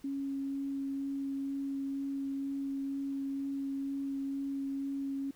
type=tone with vibrato; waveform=sine; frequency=275.1 Hz; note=C#4; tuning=13 cents flat; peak=-33 dBFS; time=0.04-5.31 s; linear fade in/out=5 ms; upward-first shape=sine; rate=2.1 Hz; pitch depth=8 cents each way; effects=pink hiss -63 dBFS RMS until 5.35 s